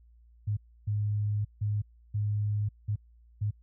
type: tone bursts at uneven times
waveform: sine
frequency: 104.4 Hz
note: G#2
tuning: 10 cents sharp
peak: -26 dBFS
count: 6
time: 0.47-0.57 / 0.87-1.45 / 1.61-1.82 / 2.14-2.69 / 2.88-2.96 / 3.41-3.51 s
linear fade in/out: 10 ms
effects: added 58 Hz sine -55 dBFS peak until 3.62 s